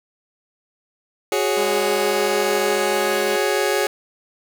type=chord; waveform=sawtooth; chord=F# suspended second; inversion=none; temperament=just; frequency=370 / 416.2 / 555 Hz; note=F#4 / G#4 / C#5; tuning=0 / +4 / +2 cents; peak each=-19 / -17 / -19 dBFS; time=1.32-3.87 s; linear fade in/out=2 ms
type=tone with pitch glide; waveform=10% pulse; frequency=204.9 to 208.5 Hz; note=G#3 to G#3; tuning=-23 to +7 cents; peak=-19 dBFS; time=1.56-3.37 s; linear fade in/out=20 ms; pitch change=+30 cents; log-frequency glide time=2.67-2.94 s
effects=none